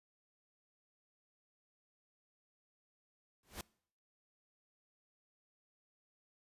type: noise with exponential growth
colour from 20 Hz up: pink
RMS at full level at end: -40 dBFS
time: 3.43-3.61 s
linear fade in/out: 2 ms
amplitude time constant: 38 ms
effects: noise-tail reverb RT60 0.6 s tail -24 dB re dry + resampled to 32000 Hz